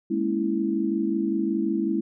sine chord, A# half-diminished seventh, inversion third, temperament equal, 207.7 / 233.1 / 277.2 / 329.6 Hz, G#3 / A#3 / C#4 / E4, 0 / 0 / 0 / 0 cents, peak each -27 / -31 / -30 / -25 dBFS, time 0.1-2.01 s, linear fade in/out 10 ms, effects none

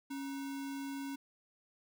sine tone with sample-and-hold, 275.6 Hz, C#4, 10 cents flat, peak -38 dBFS, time 0.1-1.16 s, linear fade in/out 10 ms, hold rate 1225 Hz, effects none

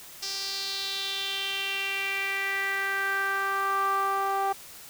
sawtooth tone with band-pass filter sweep, 392 Hz, G4, in tune, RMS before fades -29 dBFS, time 0.22-4.53 s, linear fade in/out 10 ms, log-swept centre 5200 to 900 Hz, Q 4.3, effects white hiss -46 dBFS RMS until 4.89 s

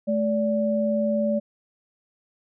sine tone pair together, 216.3 / 579.1 Hz, A3 / D5, -29 / -24 cents, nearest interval octave + perfect fourth, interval 1705 cents, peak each -23 dBFS, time 0.07-1.4 s, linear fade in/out 20 ms, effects none

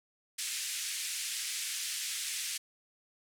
white band-pass noise, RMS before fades -37 dBFS, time 0.38-2.58 s, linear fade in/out 10 ms, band 1900 to 10000 Hz, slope 24 dB/octave, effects none

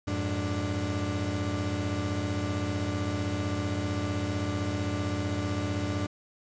35% pulse tone cluster, 90.4 / 106 / 294.3 Hz, F#2 / G#2 / D4, -40 / +36 / +4 cents, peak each -31 dBFS, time 0.07-6.07 s, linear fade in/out 10 ms, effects resampled to 16000 Hz + 9-bit

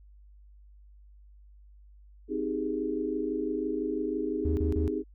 sine chord, Ab major seventh, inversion first, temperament just, 259.6 / 311.5 / 389.3 / 415.3 Hz, C4 / Eb4 / G4 / Ab4, -13 / +2 / -12 / 0 cents, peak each -35 / -32 / -36 / -33 dBFS, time 2.28-5.04 s, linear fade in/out 50 ms
triangle tone bursts, 78 Hz, D#2, 5 cents sharp, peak -24 dBFS, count 3, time 4.45-4.878 s, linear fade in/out 0 ms, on 120 ms, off 34 ms
effects added 50 Hz sine -51 dBFS peak until 5.14 s

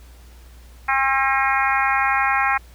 harmonic tone with a mistuned harmonic, 268.9 Hz, C4, 47 cents sharp, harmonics 3 / 4 / 5 / 6 / 7 / 8 / 9, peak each -22 / -23 / -24 / -25 / -25 / -26 / -27 dBFS, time 0.88-2.58 s, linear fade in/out 10 ms, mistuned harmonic 9, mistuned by +19 cents, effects added 60 Hz sine -42 dBFS peak until 2.74 s + pink hiss -52 dBFS RMS until 2.74 s

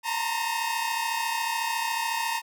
sawtooth tone cluster, 904 / 938 / 1057 / 2546 Hz, A5 / A#5 / C6 / D#7, +47 / +11 / +17 / +39 cents, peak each -26 / -26 / -35 / -33 dBFS, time 0.03-2.42 s, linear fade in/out 50 ms, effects none

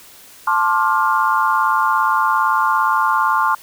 sine chord, D minor seventh, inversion second, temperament just, 881 / 1057.2 / 1174.7 / 1409.6 Hz, A5 / C6 / D6 / F6, +2 / +18 / 0 / +16 cents, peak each -19 / -17 / -20 / -20 dBFS, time 0.47-3.55 s, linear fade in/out 5 ms, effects white hiss -43 dBFS RMS until 3.62 s

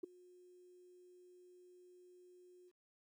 sine tone with ADSR envelope, 360 Hz, F#4, 47 cents flat, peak -36 dBFS, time 0.03-2.72 s, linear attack 9 ms, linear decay 8 ms, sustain -24 dB, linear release 42 ms, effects tanh soft clip ceiling -33 dBFS + 13-bit

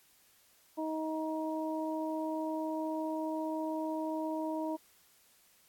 harmonic tone, 315.2 Hz, D#4, 23 cents sharp, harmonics 1 / 2 / 3, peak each -35 / -38 / -40 dBFS, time 0.77-4.77 s, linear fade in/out 20 ms, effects white hiss -65 dBFS RMS until 5.68 s + AAC 64 kbps

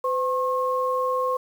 sine tone pair together, 509 / 1078.5 Hz, C5 / C#6, -48 / -48 cents, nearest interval octave + minor second, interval 1300 cents, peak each -24 dBFS, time 0.04-1.37 s, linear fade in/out 5 ms, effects 8-bit

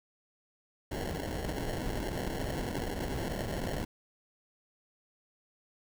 pink noise with sample-and-hold, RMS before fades -35 dBFS, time 0.91-3.85 s, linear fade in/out 5 ms, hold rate 1225 Hz, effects none

